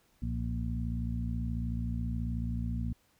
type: harmonic tone with a mistuned harmonic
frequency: 58.6 Hz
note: A#1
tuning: 10 cents sharp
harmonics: 1 / 2 / 3 / 4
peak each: -34 / -36 / -40 / -38 dBFS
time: 0.22-2.93 s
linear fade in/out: 5 ms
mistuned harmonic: 1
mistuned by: +130 cents
effects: pink hiss -69 dBFS RMS until 3.19 s